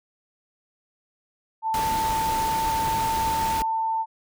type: tone with pitch glide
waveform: sine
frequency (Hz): 887 to 893.7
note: A5 to A5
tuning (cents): +14 to +27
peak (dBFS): -22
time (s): 1.62-4.06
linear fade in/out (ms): 50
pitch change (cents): +13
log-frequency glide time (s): 1.76-2.95
type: noise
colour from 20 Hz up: pink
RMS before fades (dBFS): -31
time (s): 1.74-3.62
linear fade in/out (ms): 0
effects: none